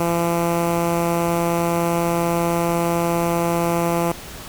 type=tone with notch filter; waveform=10% pulse; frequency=169.9 Hz; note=F3; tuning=47 cents flat; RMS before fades=-20 dBFS; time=0-4.12 s; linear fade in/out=2 ms; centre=3900 Hz; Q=0.58; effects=pink hiss -36 dBFS RMS until 4.48 s